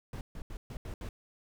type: noise bursts at uneven times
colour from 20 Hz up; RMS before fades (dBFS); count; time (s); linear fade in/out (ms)
brown; -40; 6; 0.13-0.21 / 0.35-0.42 / 0.5-0.57 / 0.7-0.77 / 0.85-0.94 / 1.01-1.09; 2
effects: none